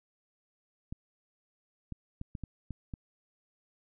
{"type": "clicks", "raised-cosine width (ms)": 5, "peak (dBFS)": -26, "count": 7, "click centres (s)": [0.925, 1.923, 2.214, 2.352, 2.437, 2.707, 2.938], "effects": []}